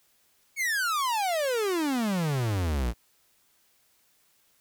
45% pulse exponential sweep, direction down, 2265 to 54 Hz, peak -25 dBFS, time 0.56-2.94 s, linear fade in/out 50 ms, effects white hiss -66 dBFS RMS until 4.6 s

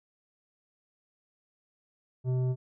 triangle tone with tanh clipping, 127.6 Hz, C3, 43 cents flat, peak -27 dBFS, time 2.24-2.56 s, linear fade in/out 50 ms, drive 14 dB, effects none

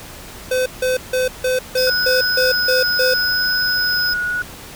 square tone bursts, 510 Hz, C5, 44 cents flat, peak -16 dBFS, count 9, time 0.51-3.14 s, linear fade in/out 5 ms, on 150 ms, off 160 ms
square tone, 5070 Hz, D#8, 32 cents sharp, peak -19 dBFS, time 1.77-4.14 s, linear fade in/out 10 ms
sine tone with vibrato, 1468 Hz, F#6, 14 cents flat, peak -18 dBFS, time 1.87-4.42 s, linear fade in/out 2 ms, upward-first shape triangle, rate 0.75 Hz, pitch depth 16 cents each way
effects pink hiss -36 dBFS RMS until 4.75 s

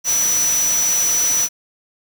sine tone in noise, 5920 Hz, F#8, in tune, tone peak -15 dBFS, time 0.04-1.49 s, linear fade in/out 50 ms, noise white, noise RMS -24 dBFS, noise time 0.04-1.49 s, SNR +6 dB, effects none

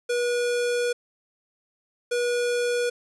square tone pair in turn, 483.9 / 483.9 Hz, B4 / B4, -35 / -35 cents, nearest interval unison, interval 0 cents, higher neither, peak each -23 dBFS, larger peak neither, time 0.09-0.93 / 2.11-2.9 s, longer first, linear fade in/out 10 ms, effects resampled to 24000 Hz + 9-bit

